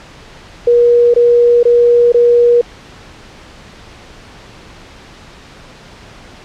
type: tone bursts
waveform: sine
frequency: 478.2 Hz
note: A#4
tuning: 44 cents sharp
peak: -5 dBFS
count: 4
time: 0.67-2.613 s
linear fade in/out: 5 ms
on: 470 ms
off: 21 ms
effects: pink hiss -37 dBFS RMS until 6.44 s + low-pass 5000 Hz 12 dB/octave